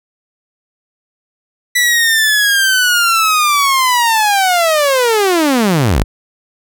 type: linear sweep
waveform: sawtooth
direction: down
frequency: 1975.5 to 33.99 Hz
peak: -6 dBFS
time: 1.75-6.04 s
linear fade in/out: 10 ms
effects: none